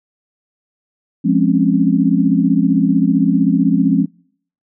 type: chord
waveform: sine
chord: Db major seventh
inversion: first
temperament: equal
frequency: 174.61 / 207.7 / 261.6 / 277.2 Hz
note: F3 / Ab3 / C4 / Db4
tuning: 0 / 0 / 0 / 0 cents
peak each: -16 dBFS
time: 1.24-4.06 s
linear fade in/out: 20 ms
effects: noise-tail reverb RT60 0.6 s tail -26 dB re dry